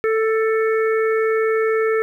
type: harmonic tone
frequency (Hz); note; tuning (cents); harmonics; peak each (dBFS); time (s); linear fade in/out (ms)
442.1; A4; +8; 1 / 3 / 4 / 5; -16 / -26 / -28 / -30; 0.04-2.02; 0
effects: 9-bit